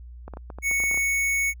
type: clicks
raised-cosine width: 1 ms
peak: -24 dBFS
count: 11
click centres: 0.28 / 0.337 / 0.371 / 0.502 / 0.586 / 0.713 / 0.802 / 0.838 / 0.913 / 0.944 / 0.975 s
type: tone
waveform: square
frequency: 2217 Hz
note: C#7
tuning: in tune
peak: -22 dBFS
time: 0.62-1.54 s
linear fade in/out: 50 ms
effects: added 60 Hz sine -39 dBFS peak until 1.6 s